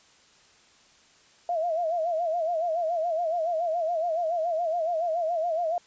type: tone with vibrato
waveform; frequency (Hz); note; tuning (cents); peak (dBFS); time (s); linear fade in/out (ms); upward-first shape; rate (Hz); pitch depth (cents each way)
sine; 667; E5; +20; -24; 1.49-5.78; 2; sine; 7.1; 110
effects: white hiss -58 dBFS RMS until 5.86 s + resampled to 16000 Hz